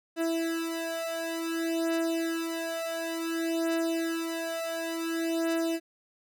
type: beating tone pair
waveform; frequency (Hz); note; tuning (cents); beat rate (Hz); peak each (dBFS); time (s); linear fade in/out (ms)
30% pulse; 329.6 / 330.16; E4 / E4; 0 / +3; 0.56; -29; 0.16-5.8; 50
effects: none